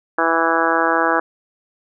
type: harmonic tone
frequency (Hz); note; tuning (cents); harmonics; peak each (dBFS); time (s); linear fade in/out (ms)
164.81; E3; 0; 2 / 3 / 4 / 5 / 6 / 7 / 8 / 9 / 10; -23 / -23 / -23 / -23 / -23 / -23 / -23 / -23 / -23; 0.18-1.2; 5
effects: none